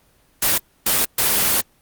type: noise bursts at uneven times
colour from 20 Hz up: white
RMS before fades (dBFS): -17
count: 3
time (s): 0.42-0.58 / 0.86-1.05 / 1.18-1.61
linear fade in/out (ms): 5
effects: pink hiss -58 dBFS RMS until 1.81 s + Opus 24 kbps

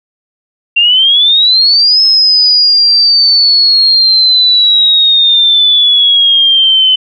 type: exponential two-way sweep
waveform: sine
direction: up then down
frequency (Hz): 2744 to 5200 to 3032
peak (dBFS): -4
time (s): 0.76-6.96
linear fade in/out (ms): 10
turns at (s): 2.02
effects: none

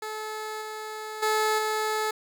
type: tone with level steps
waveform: 15% pulse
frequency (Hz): 432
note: A4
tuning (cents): -32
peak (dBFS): -26 / -28 / -16 / -19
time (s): 0.02-2.11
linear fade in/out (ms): 5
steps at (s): 0.61 / 1.22 / 1.58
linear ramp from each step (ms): 10
effects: none

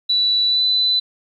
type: tone with pitch glide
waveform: sine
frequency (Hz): 3951 to 3999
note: B7 to B7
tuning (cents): 0 to +21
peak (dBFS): -14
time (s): 0.09-1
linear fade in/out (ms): 10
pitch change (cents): +21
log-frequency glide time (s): 0.47-0.63
effects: 9-bit

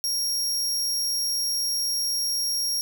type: tone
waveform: sawtooth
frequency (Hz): 5588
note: F8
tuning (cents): 0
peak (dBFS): -21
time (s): 0.04-2.81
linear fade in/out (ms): 0
effects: none

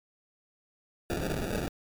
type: noise with sample-and-hold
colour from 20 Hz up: blue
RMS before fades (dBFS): -32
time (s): 1.1-1.68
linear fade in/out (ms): 0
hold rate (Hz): 1050
effects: MP3 96 kbps

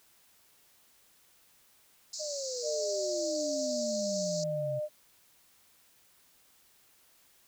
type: band-pass noise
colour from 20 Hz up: white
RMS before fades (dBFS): -40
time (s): 2.13-4.44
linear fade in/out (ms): 5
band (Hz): 4200 to 7400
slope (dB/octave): 96
type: exponential sweep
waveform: sine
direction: down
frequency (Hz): 623 to 130.81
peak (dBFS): -36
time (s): 2.19-4.8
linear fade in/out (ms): 20
type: tone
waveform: sine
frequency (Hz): 605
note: D#5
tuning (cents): -49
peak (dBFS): -31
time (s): 2.62-4.89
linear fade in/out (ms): 50
effects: white hiss -64 dBFS RMS until 7.47 s

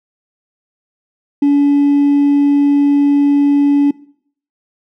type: tone with hard clipping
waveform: triangle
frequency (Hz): 285.1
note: C#4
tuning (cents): +49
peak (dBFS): -7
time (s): 1.42-3.91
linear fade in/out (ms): 5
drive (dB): 2
effects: noise-tail reverb RT60 0.6 s tail -21 dB re dry

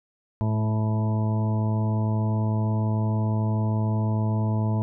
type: harmonic tone with a mistuned harmonic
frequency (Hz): 109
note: A2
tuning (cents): -16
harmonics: 1 / 2 / 3 / 4 / 5 / 6 / 8 / 9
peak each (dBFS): -22 / -28 / -37 / -40 / -43 / -37 / -38 / -40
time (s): 0.41-4.82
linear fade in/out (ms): 0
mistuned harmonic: 2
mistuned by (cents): -19
effects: none

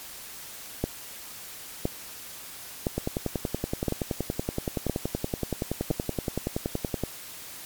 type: two click trains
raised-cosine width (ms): 2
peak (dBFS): -11 / -13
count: 6 / 44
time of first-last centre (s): 0.84-5.911 / 2.98-7.037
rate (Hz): 0.986 / 10.6
effects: white hiss -42 dBFS RMS until 7.65 s + MP3 96 kbps

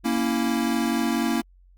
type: chord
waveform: square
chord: A# diminished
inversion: none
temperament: equal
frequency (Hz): 233.1 / 277.2 / 329.6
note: A#3 / C#4 / E4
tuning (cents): 0 / 0 / 0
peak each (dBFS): -25 / -28 / -28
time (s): 0.04-1.42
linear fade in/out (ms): 20
effects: added 45 Hz sine -51 dBFS peak until 1.77 s + Opus 48 kbps

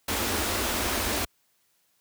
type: band-stop noise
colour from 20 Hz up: pink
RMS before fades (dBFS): -27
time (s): 0.08-1.25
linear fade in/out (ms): 5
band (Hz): 100 to 200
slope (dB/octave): 96
effects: white hiss -69 dBFS RMS until 2 s + high-pass 60 Hz 12 dB/octave

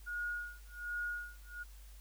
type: tone with tremolo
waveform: sine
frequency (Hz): 1440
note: F#6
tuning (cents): -47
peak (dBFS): -35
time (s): 0.06-1.64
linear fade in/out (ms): 20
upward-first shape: sine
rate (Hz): 1.3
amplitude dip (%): 100
effects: added 50 Hz sine -51 dBFS peak until 2 s + white hiss -63 dBFS RMS until 2 s

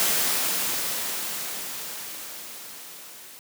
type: noise with level ramp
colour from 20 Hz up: white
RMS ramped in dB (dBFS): -22 to -45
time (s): 0-3.39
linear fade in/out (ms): 0
effects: high-pass 150 Hz 12 dB/octave

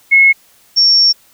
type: tone pair in turn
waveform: sine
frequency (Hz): 2178 / 5485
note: C#7 / F8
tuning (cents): -31 / -32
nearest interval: octave + major third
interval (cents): 1599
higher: second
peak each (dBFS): -4 / -6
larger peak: first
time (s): 0.11-0.33 / 0.76-1.13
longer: second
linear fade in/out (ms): 20
effects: white hiss -49 dBFS RMS until 1.33 s

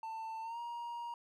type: tone with pitch glide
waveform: triangle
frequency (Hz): 892 to 945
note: A5 to A#5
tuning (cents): +23 to +23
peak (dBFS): -38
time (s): 0.03-1.14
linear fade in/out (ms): 2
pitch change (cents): +100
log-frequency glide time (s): 0.42-0.59
effects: none

